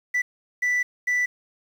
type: tone bursts at uneven times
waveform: sine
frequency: 1975.5 Hz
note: B6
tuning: in tune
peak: -17 dBFS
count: 3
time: 0.14-0.22 / 0.62-0.83 / 1.07-1.26 s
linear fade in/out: 10 ms
effects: tanh soft clip ceiling -19 dBFS + 8-bit